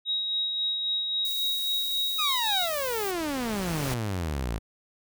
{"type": "tone with tremolo", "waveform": "sine", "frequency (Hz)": 3801, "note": "A#7", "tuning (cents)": 33, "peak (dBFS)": -24, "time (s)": [0.05, 2.69], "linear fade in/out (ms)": 50, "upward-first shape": "sine", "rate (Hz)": 3.7, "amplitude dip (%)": 35}
{"type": "noise", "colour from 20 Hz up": "violet", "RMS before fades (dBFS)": -36, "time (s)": [1.25, 3.11], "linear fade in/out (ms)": 0}
{"type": "noise with exponential growth", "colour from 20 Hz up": "pink", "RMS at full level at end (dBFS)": -32, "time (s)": [1.54, 3.94], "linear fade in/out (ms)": 2, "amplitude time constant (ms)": 520}
{"type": "exponential sweep", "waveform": "sawtooth", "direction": "down", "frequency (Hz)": [1285, 51.91], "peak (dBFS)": -24, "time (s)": [2.18, 4.59], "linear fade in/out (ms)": 20}
{"effects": []}